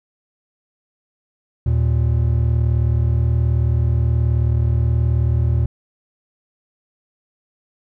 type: tone pair together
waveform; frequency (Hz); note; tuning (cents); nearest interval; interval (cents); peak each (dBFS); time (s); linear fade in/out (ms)
triangle; 77.78 / 116.54; D#2 / A#2; 0 / 0; perfect fifth; 700; -15; 1.66-5.66; 5
effects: none